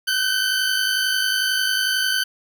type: tone pair together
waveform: 20% pulse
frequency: 1500 / 1551.1 Hz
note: F#6 / G6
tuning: +23 / -19 cents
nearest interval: minor second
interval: 58 cents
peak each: -17 / -17 dBFS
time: 0.07-2.24 s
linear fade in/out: 10 ms
effects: none